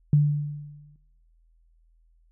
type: tone with exponential decay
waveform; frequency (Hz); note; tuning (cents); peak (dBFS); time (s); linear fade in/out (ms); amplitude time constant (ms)
sine; 146.9; D3; +1; -13; 0.13-0.96; 2; 180
effects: noise-tail reverb RT60 1.0 s tail -22 dB re dry + added 41 Hz sine -58 dBFS peak until 2.31 s